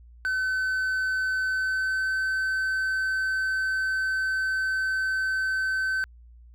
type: tone with pitch glide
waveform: triangle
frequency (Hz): 1522 to 1533.5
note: F#6 to G6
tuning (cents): +48 to -38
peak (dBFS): -22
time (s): 0.25-6.04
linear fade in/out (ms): 0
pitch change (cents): +14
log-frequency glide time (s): 1.48-2.16
effects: added 59 Hz sine -47 dBFS peak until 6.54 s